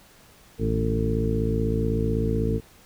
harmonic tone with a mistuned harmonic, 56 Hz, A1, 31 cents sharp, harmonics 1 / 2 / 3 / 4 / 5 / 6 / 7 / 8, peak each -27 / -27 / -31 / -29 / -33 / -34 / -38 / -28 dBFS, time 0.58-2.61 s, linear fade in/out 50 ms, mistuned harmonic 3, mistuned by -73 cents, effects pink hiss -53 dBFS RMS until 2.85 s

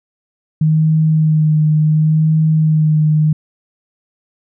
sine tone with vibrato, 155.56 Hz, D#3, in tune, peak -9 dBFS, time 0.61-3.33 s, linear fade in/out 5 ms, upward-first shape sine, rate 0.7 Hz, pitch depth 22 cents each way, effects none

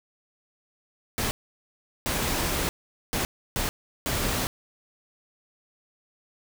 pink noise bursts at uneven times, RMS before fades -27 dBFS, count 5, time 1.18-1.31 / 2.06-2.69 / 3.13-3.25 / 3.56-3.69 / 4.06-4.47 s, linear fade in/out 0 ms, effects none

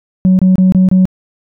sine tone bursts, 186 Hz, F#3, 9 cents sharp, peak -3 dBFS, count 5, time 0.25-1.054 s, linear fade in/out 0 ms, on 140 ms, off 26 ms, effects tanh soft clip ceiling -3 dBFS

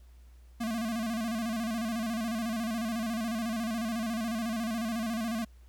square tone with vibrato, 226.3 Hz, A3, 49 cents sharp, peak -31 dBFS, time 0.6-5.45 s, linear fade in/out 10 ms, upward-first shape square, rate 14 Hz, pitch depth 69 cents each way, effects added 60 Hz sine -51 dBFS peak until 5.68 s + pink hiss -68 dBFS RMS until 5.68 s

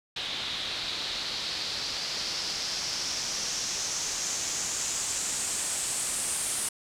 white noise with low-pass filter sweep, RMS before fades -32 dBFS, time 0.16-6.69 s, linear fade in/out 5 ms, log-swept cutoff 3600 to 9200 Hz, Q 3.6, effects none

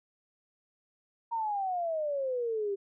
sine exponential sweep, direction down, 940 to 390 Hz, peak -29 dBFS, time 1.31-2.76 s, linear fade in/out 20 ms, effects none

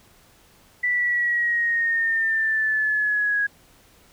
sine linear sweep, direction down, 1975.5 to 1651 Hz, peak -19 dBFS, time 0.83-3.47 s, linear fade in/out 10 ms, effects pink hiss -55 dBFS RMS until 4.12 s

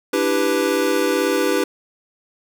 square chord, E minor seventh, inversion third, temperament equal, 293.7 / 329.6 / 392 / 493.9 Hz, D4 / E4 / G4 / B4, 0 / 0 / 0 / 0 cents, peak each -24 / -25 / -22 / -22 dBFS, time 0.13-1.64 s, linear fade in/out 5 ms, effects none

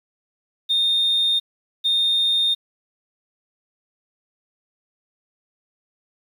sine tone pair in turn, 3657 / 3657 Hz, A#7 / A#7, -34 / -34 cents, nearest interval unison, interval 0 cents, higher neither, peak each -15 dBFS, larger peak neither, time 0.69-1.4 / 1.84-2.55 s, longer neither, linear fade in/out 20 ms, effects tanh soft clip ceiling -13 dBFS + 8-bit

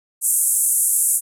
pink band-pass noise, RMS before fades -18 dBFS, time 0.21-1.21 s, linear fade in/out 50 ms, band 8000 to 12000 Hz, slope 48 dB/octave, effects none

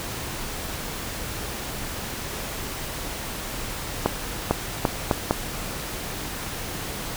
accelerating click train, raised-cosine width 1 ms, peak -4 dBFS, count 5, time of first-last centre 4.06-5.309 s, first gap 450 ms, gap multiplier 0.76, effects pink hiss -32 dBFS RMS until 7.16 s

